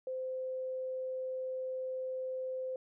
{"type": "tone", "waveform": "sine", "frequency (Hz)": 517, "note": "C5", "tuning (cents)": -21, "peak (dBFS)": -35, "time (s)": [0.07, 2.76], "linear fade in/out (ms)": 2, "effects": []}